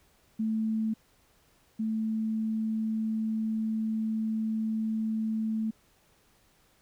sine tone pair in turn, 220 / 220 Hz, A3 / A3, 0 / 0 cents, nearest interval unison, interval 0 cents, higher neither, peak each -26 / -27 dBFS, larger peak first, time 0.39-0.94 / 1.79-5.71 s, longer second, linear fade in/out 10 ms, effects pink hiss -65 dBFS RMS until 6.81 s

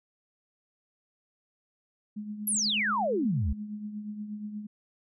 sine tone with tremolo, 210 Hz, G#3, 19 cents sharp, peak -32 dBFS, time 2.16-4.67 s, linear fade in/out 10 ms, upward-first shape triangle, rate 8.4 Hz, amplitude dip 60%
sine exponential sweep, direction down, 11840 to 62 Hz, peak -25 dBFS, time 2.47-3.53 s, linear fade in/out 5 ms
effects none

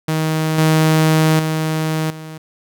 sawtooth tone with level steps, 157.7 Hz, D#3, 24 cents sharp, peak -12 / -7 / -13 / -26 dBFS, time 0.08-2.38 s, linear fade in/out 5 ms, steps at 0.58 / 1.39 / 2.1 s, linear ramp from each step 5 ms, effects none

